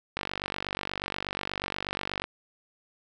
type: click train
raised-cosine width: 0.3 ms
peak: -14 dBFS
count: 101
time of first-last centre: 0.17-2.24 s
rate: 48.3 Hz
effects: none